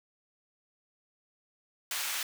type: high-pass noise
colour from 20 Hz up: pink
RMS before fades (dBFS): -34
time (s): 1.91-2.23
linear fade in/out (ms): 2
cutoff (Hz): 1600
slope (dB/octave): 12
effects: none